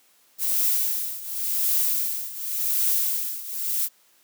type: noise with tremolo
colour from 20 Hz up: violet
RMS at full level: -21 dBFS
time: 0.38-3.89 s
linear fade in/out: 50 ms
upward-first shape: triangle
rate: 0.9 Hz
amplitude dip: 85%
effects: white hiss -60 dBFS RMS until 4.23 s + high-pass 200 Hz 12 dB/octave